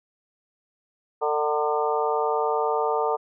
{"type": "harmonic tone with a mistuned harmonic", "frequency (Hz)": 150, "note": "D3", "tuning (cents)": 37, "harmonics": [3, 4, 5, 6, 7, 8], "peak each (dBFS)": [-25, -30, -28, -28, -34, -30], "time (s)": [1.21, 3.17], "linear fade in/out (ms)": 20, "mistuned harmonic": 7, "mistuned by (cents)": -49, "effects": []}